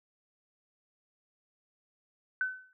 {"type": "tone with exponential decay", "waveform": "sine", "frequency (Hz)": 1515, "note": "F#6", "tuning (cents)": 40, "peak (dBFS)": -25, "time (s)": [2.41, 2.73], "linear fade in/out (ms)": 1, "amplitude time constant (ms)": 68, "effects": []}